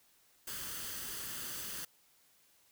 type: noise with comb filter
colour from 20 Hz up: white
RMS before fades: -42 dBFS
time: 0.47-1.85 s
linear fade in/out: 5 ms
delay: 0.64 ms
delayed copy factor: +0.5
effects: white hiss -68 dBFS RMS until 2.71 s